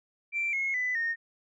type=tone with pitch steps; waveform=sine; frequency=2349 / 2167 / 1998.2 / 1843 Hz; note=D7 / C#7 / B6 / A#6; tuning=0 / -40 / +20 / -20 cents; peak=-26 dBFS; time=0.32-1.16 s; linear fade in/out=50 ms; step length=210 ms; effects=tanh soft clip ceiling -22 dBFS